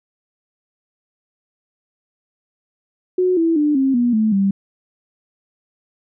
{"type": "tone with pitch steps", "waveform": "sine", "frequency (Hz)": [366.1, 329.9, 297.4, 268, 241.5, 217.7, 196.19], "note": ["F#4", "E4", "D4", "C4", "B3", "A3", "G3"], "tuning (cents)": [-18, 1, 22, 42, -39, -18, 2], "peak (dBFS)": -13, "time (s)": [3.18, 4.51], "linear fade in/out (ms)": 5, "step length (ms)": 190, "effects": []}